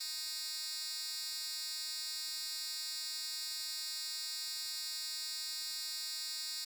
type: tone with high-pass filter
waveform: 10% pulse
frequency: 311.1 Hz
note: D#4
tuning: in tune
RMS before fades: -41 dBFS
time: 0-6.65 s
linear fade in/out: 10 ms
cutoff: 4600 Hz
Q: 2.2
effects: 11-bit